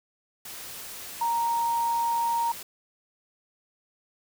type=tone in noise; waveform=sine; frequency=932.3 Hz; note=A#5; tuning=in tune; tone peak=-23 dBFS; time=1.21-2.52 s; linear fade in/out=5 ms; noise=white; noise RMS=-40 dBFS; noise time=0.45-2.63 s; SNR=+14 dB; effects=none